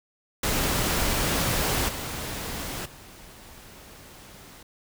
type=noise with level steps; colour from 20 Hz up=pink; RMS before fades=-25 / -33 / -47 dBFS; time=0.43-4.63 s; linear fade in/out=5 ms; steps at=1.88 / 2.85 s; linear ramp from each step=10 ms; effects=none